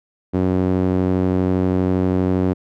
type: tone with band-pass filter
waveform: sawtooth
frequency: 92.5 Hz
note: F#2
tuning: in tune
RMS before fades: -18 dBFS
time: 0.33-2.54 s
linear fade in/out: 20 ms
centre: 300 Hz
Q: 1.2
effects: none